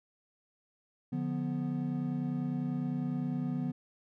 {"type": "chord", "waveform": "triangle", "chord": "B diminished", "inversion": "first", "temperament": "equal with one note detuned", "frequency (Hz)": [146.83, 176.75, 246.9], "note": ["D3", "F3", "B3"], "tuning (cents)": [0, 21, 0], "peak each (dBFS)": [-34, -35, -32], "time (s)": [1.12, 3.72], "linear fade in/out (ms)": 10, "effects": []}